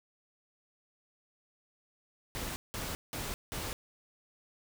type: noise bursts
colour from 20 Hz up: pink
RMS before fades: -38 dBFS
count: 4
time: 2.35-3.73 s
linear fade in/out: 0 ms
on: 210 ms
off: 180 ms
effects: none